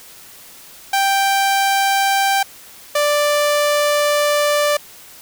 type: tone pair in turn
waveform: sawtooth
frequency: 785 / 588.1 Hz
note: G5 / D5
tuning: +2 / +2 cents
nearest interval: perfect fourth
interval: 500 cents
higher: first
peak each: -10 dBFS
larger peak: neither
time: 0.93-2.43 / 2.95-4.77 s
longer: second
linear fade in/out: 5 ms
effects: white hiss -41 dBFS RMS until 5.21 s